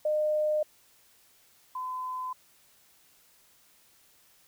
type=tone pair in turn; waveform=sine; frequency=609 / 1017.8 Hz; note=D#5 / C6; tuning=-37 / -48 cents; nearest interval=major sixth; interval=889 cents; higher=second; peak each=-24 / -32 dBFS; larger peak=first; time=0.05-0.63 / 1.75-2.33 s; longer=neither; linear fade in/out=5 ms; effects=white hiss -62 dBFS RMS until 4.47 s

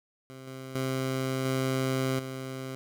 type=tone with level steps; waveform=15% pulse; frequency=131.7 Hz; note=C3; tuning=12 cents sharp; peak=-37 / -33 / -22 / -20 / -29 dBFS; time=0.3-2.75 s; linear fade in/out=0 ms; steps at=0.47 / 0.75 / 1.45 / 2.19 s; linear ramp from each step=2 ms; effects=none

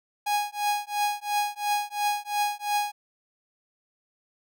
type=tone with tremolo; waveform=45% pulse; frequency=827 Hz; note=G#5; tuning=8 cents flat; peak=-21 dBFS; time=0.26-2.92 s; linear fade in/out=10 ms; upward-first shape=triangle; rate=2.9 Hz; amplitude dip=100%; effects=none

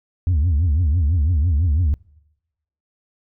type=tone with vibrato; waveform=sine; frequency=80.2 Hz; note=E2; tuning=47 cents flat; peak=-12 dBFS; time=0.27-1.94 s; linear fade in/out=0 ms; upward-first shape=triangle; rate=6 Hz; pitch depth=280 cents each way; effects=noise-tail reverb RT60 0.9 s tail -25 dB re dry + tanh soft clip ceiling -13 dBFS

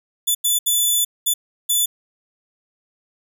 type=tone bursts at uneven times; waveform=5% pulse; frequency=3485 Hz; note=A7; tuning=17 cents flat; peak=-8 dBFS; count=5; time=0.27-0.35 / 0.44-0.59 / 0.66-1.05 / 1.26-1.34 / 1.69-1.86 s; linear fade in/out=10 ms; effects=none

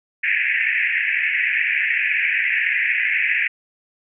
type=band-pass noise; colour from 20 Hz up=pink; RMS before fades=-20 dBFS; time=0.23-3.48 s; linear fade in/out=10 ms; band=1700 to 2600 Hz; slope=96 dB/octave; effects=none

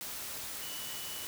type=tone in noise; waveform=sine; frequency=2960 Hz; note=F#7; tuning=in tune; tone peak=-46 dBFS; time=0.62-1.25 s; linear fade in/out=0 ms; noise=white; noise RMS=-41 dBFS; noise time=0.01-1.27 s; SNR=-8 dB; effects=none

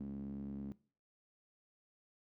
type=tone with band-pass filter; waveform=sawtooth; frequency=69.2 Hz; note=C#2; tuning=2 cents flat; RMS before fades=-44 dBFS; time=0-0.72 s; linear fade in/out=0 ms; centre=230 Hz; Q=7.9; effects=noise-tail reverb RT60 0.4 s tail -19 dB re dry

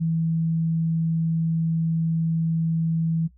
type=tone; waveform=sine; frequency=163.2 Hz; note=E3; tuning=17 cents flat; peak=-20 dBFS; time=0-3.28 s; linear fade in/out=20 ms; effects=noise-tail reverb RT60 0.1 s tail -19 dB re dry + added 62 Hz sine -51 dBFS peak until 3.37 s

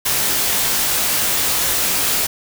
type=noise with comb filter; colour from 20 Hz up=white; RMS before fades=-18 dBFS; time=0.05-2.27 s; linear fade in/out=10 ms; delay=19 ms; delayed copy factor=-0.55; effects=none

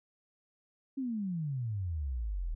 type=exponential sweep; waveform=sine; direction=down; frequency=277.6 to 37.6 Hz; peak=-32 dBFS; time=0.97-2.55 s; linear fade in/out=10 ms; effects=none

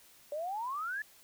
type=exponential sweep; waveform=sine; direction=up; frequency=570 to 1760 Hz; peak=-34 dBFS; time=0.32-1.02 s; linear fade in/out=2 ms; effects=white hiss -60 dBFS RMS until 1.23 s

